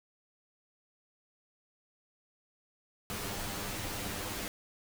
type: noise with comb filter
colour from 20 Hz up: pink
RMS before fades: -38 dBFS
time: 3.1-4.48 s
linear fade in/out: 0 ms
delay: 10 ms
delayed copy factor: +0.65
effects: none